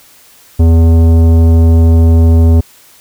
sine tone with tanh clipping, 82.41 Hz, E2, in tune, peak -5 dBFS, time 0.59-2.61 s, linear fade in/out 10 ms, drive 14 dB, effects white hiss -42 dBFS RMS until 3 s

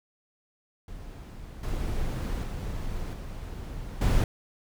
brown noise with level steps, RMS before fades -41 / -30 / -33 / -37 / -22 dBFS, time 0.88-4.24 s, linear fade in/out 2 ms, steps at 1.63 / 2.43 / 3.13 / 4.01 s, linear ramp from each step 5 ms, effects none

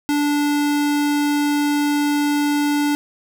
square tone, 291.7 Hz, D4, 12 cents flat, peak -17 dBFS, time 0.09-2.95 s, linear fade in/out 0 ms, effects none

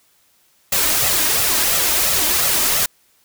white noise with flanger, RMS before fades -17 dBFS, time 0.72-2.86 s, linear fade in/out 5 ms, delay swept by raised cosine 1.5 to 3.3 ms, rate 2.9 Hz, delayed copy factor +0.55, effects white hiss -58 dBFS RMS until 3.24 s

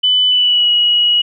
sine tone with pitch glide, 3000 to 2910 Hz, F#7 to F#7, +23 to -29 cents, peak -9 dBFS, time 0.03-1.22 s, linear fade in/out 10 ms, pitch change -52 cents, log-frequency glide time 0.29-0.7 s, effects none

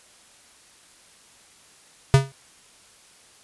square tone with exponential decay, 135.7 Hz, C#3, 36 cents flat, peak -8 dBFS, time 2.14-2.32 s, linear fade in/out 0 ms, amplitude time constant 37 ms, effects white hiss -53 dBFS RMS until 3.43 s + resampled to 24000 Hz

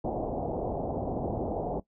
white low-pass noise, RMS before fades -32 dBFS, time 0.04-1.8 s, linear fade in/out 5 ms, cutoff 780 Hz, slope 48 dB/octave, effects noise-tail reverb RT60 0.1 s tail -18 dB re dry

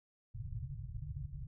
white low-pass noise, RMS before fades -43 dBFS, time 0.34-1.47 s, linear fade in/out 10 ms, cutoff 150 Hz, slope 96 dB/octave, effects none

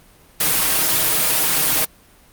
white noise with comb filter, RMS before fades -17 dBFS, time 0.4-1.85 s, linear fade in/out 5 ms, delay 6.4 ms, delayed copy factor +0.7, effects pink hiss -50 dBFS RMS until 2.32 s + Opus 32 kbps

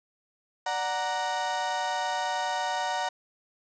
35% pulse chord, D augmented, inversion none, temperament equal, 587.3 / 740 / 932.3 Hz, D5 / F#5 / A#5, 0 / 0 / 0 cents, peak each -35 / -29 / -29 dBFS, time 0.66-3.09 s, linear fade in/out 5 ms, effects resampled to 16000 Hz + 9-bit

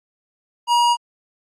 sine tone with hard clipping, 954 Hz, A#5, 40 cents sharp, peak -15 dBFS, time 0.67-0.97 s, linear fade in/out 50 ms, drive 15 dB, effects AAC 32 kbps

